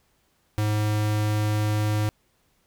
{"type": "tone", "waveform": "square", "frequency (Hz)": 106, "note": "G#2", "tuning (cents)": 36, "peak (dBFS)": -22, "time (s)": [0.58, 2.09], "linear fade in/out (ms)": 0, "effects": ["pink hiss -67 dBFS RMS until 2.66 s"]}